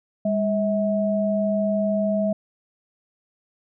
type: tone pair together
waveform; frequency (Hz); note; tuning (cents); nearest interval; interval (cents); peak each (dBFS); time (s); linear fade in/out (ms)
sine; 202.8 / 643.8; G#3 / E5; -41 / -41; octave + minor sixth; 2000; -22; 0.25-2.33; 5
effects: none